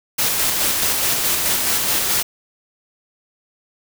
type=noise with tremolo; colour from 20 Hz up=white; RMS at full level=-18 dBFS; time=0.18-2.23 s; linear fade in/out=10 ms; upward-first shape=square; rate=4.7 Hz; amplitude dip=25%; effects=none